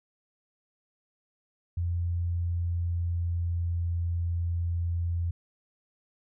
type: tone with pitch glide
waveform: sine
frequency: 86.4 to 85.56 Hz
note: F2 to F2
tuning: -18 to -35 cents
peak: -26 dBFS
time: 1.77-5.31 s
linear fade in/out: 5 ms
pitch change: -17 cents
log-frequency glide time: 2.17-3.94 s
effects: none